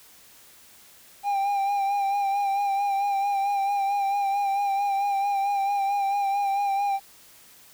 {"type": "tone with vibrato", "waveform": "triangle", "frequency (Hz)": 798, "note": "G5", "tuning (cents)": 31, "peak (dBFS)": -20, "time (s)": [1.23, 7], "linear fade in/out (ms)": 50, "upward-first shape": "sine", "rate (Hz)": 4.5, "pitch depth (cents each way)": 33, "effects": ["white hiss -52 dBFS RMS until 7.73 s"]}